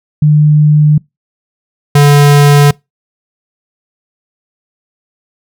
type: tone pair in turn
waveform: sine / square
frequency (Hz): 150.5 / 144.41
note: D3 / D3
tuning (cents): +43 / -29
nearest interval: minor second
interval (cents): 72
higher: first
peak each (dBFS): -3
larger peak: neither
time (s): 0.22-0.98 / 1.95-2.71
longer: neither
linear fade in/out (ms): 5
effects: noise-tail reverb RT60 0.2 s tail -25 dB re dry